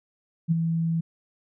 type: tone with ADSR envelope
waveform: sine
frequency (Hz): 164.81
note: E3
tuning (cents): 0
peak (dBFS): -16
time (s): 0.48-1.01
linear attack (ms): 34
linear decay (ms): 19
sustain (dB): -6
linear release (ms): 10
effects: none